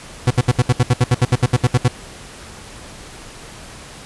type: tone bursts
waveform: 40% pulse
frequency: 123.47 Hz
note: B2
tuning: in tune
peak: -9 dBFS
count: 16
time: 0.27-1.881 s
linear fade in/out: 5 ms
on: 36 ms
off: 69 ms
effects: pink hiss -37 dBFS RMS until 4.05 s + resampled to 24000 Hz